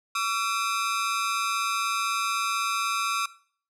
sawtooth ring-modulated tone, 1247 Hz, D#6, 3 cents sharp, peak -18 dBFS, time 0.15-3.26 s, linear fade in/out 5 ms, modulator 108 Hz, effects noise-tail reverb RT60 0.5 s tail -19 dB re dry + low-pass 11000 Hz 12 dB/octave

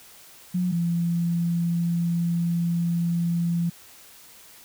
sine tone pair in turn, 179.9 / 170.53 Hz, F#3 / F3, -48 / -41 cents, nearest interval minor second, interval 93 cents, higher first, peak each -21 dBFS, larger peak neither, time 0.54-0.72 / 0.72-3.7 s, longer second, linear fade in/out 10 ms, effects white hiss -49 dBFS RMS until 4.64 s

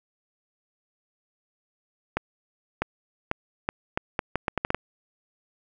accelerating click train, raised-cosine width 0.5 ms, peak -9 dBFS, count 12, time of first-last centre 2.17-4.746 s, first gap 650 ms, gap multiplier 0.76, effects none

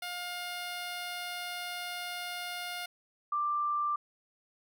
10% pulse / sine tone pair in turn, 710 / 1181.4 Hz, F5 / D6, +28 / +10 cents, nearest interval major sixth, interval 882 cents, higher second, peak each -28 dBFS, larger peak neither, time 0.02-2.86 / 3.32-3.96 s, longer first, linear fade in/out 5 ms, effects none

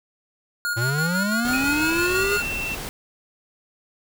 square tone with tremolo, 1429 Hz, F6, 39 cents sharp, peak -23 dBFS, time 0.65-2.42 s, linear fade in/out 0 ms, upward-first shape square, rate 6 Hz, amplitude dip 40%
square linear sweep, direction up, 110 to 415.3 Hz, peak -23 dBFS, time 0.76-2.38 s, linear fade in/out 20 ms
pink noise, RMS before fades -32 dBFS, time 1.45-2.89 s, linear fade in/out 0 ms
sine tone with pitch glide, 2511 to 2691 Hz, D#7 to E7, +15 to +35 cents, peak -26 dBFS, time 1.53-2.75 s, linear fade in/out 5 ms, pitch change +120 cents, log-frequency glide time 1.65-2.2 s
effects none

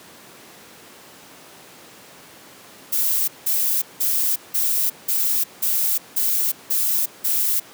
violet noise bursts, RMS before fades -20 dBFS, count 9, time 2.92-7.6 s, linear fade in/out 10 ms, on 360 ms, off 180 ms, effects pink hiss -44 dBFS RMS until 7.73 s + high-pass 200 Hz 12 dB/octave

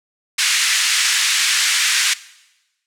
pink band-pass noise, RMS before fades -17 dBFS, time 0.38-2.14 s, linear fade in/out 10 ms, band 1700 to 9000 Hz, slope 24 dB/octave, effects noise-tail reverb RT60 1.0 s tail -19 dB re dry

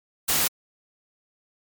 white noise, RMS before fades -22 dBFS, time 0.28-0.48 s, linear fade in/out 10 ms, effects MP3 96 kbps

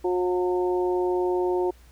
harmonic tone, 180 Hz, F#3, 47 cents flat, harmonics 2 / 3 / 4 / 5, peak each -22 / -34 / -33 / -32 dBFS, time 0.04-1.71 s, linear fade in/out 10 ms, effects added 60 Hz sine -49 dBFS peak until 1.91 s + pink hiss -58 dBFS RMS until 1.91 s

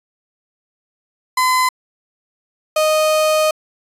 35% pulse tone pair in turn, 1019 / 620.4 Hz, C6 / D#5, -46 / -5 cents, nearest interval major sixth, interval 859 cents, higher first, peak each -11 dBFS, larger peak neither, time 1.37-1.69 / 2.76-3.51 s, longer second, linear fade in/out 5 ms, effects resampled to 32000 Hz

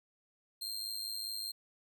sawtooth tone with amplitude modulation, 4186 Hz, C8, in tune, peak -32 dBFS, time 0.61-1.52 s, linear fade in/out 10 ms, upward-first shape sine, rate 105 Hz, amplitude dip 65%, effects none

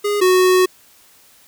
square tone pair in turn, 412 / 368.9 Hz, G#4 / F#4, -14 / -5 cents, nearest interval major second, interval 191 cents, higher first, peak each -17 / -11 dBFS, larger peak second, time 0.04-0.21 / 0.21-0.66 s, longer second, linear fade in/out 10 ms, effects white hiss -50 dBFS RMS until 1.47 s

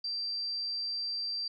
sine tone, 4699 Hz, D8, in tune, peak -32 dBFS, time 0.04-1.48 s, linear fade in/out 5 ms, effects none

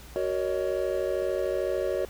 triangle chord, D# minor seventh, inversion first, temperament just, 373.4 / 466.7 / 560 / 622.3 Hz, F#4 / A#4 / C#5 / D#5, +16 / +2 / +18 / 0 cents, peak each -28 / -31 / -28 / -31 dBFS, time 0.16-2.05 s, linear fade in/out 0 ms, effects added 60 Hz sine -46 dBFS peak until 2.09 s + pink hiss -49 dBFS RMS until 2.09 s

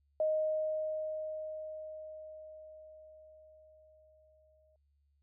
sine tone with exponential decay, 622.3 Hz, D#5, in tune, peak -27 dBFS, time 0.2-4.76 s, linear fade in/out 2 ms, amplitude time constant 990 ms, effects added 71 Hz sine -70 dBFS peak until 5.22 s

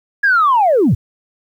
sine linear sweep, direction down, 1689 to 77.78 Hz, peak -8 dBFS, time 0.23-0.95 s, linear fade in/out 10 ms, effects tanh soft clip ceiling -5 dBFS + 8-bit

